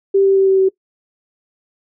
sine tone with pitch steps, 392 / 389.3 / 386.6 / 383.9 / 381.3 Hz, G4 / G4 / G4 / G4 / G4, 0 / -12 / -24 / -36 / -48 cents, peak -9 dBFS, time 0.14-0.69 s, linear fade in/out 10 ms, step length 110 ms, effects noise-tail reverb RT60 0.1 s tail -21 dB re dry

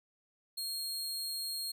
sawtooth tone, 4252 Hz, C8, 27 cents sharp, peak -33 dBFS, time 0.57-1.72 s, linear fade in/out 10 ms, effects none

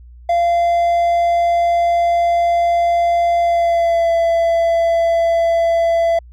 triangle tone with pitch glide, 688 to 671.1 Hz, F5 to E5, -26 to +31 cents, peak -10 dBFS, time 0.29-6.19 s, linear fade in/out 5 ms, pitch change -43 cents, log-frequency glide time 3.41-4.12 s, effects added 60 Hz sine -37 dBFS peak until 6.32 s

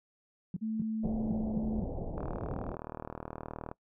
sine tone bursts, 179.4 Hz, F3, 47 cents sharp, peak -31 dBFS, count 6, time 0.54-1.84 s, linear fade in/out 2 ms, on 25 ms, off 230 ms
sine tone with pitch glide, 220 to 218 Hz, A3 to A3, 0 to -16 cents, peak -31 dBFS, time 0.61-1.82 s, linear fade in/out 20 ms, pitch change -16 cents, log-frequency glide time 1.29-1.41 s
pink low-pass noise, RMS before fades -38 dBFS, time 1.03-2.76 s, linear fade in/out 10 ms, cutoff 760 Hz, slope 48 dB/octave
click train, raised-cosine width 1 ms, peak -25 dBFS, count 61, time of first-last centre 2.18-3.715 s, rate 39.1 Hz
effects noise-tail reverb RT60 0.1 s tail -21 dB re dry

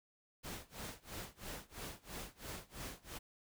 pink noise with tremolo, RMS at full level -45 dBFS, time 0.43-3.19 s, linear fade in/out 20 ms, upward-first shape sine, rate 3 Hz, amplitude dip 95%, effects none

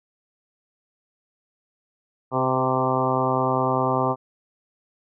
harmonic tone with a mistuned harmonic, 130 Hz, C3, 11 cents flat, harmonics 1 / 2 / 3 / 4 / 5 / 6 / 7 / 8 / 9, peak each -28 / -28 / -28 / -28 / -28 / -28 / -28 / -28 / -28 dBFS, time 2.31-4.16 s, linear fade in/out 50 ms, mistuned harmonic 4, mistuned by -16 cents, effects none

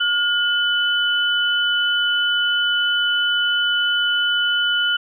sine tone pair together, 1428 / 2999 Hz, F6 / F#7, +38 / +23 cents, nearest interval octave + minor second, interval 1285 cents, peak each -19 dBFS, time 0-4.97 s, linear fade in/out 10 ms, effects none

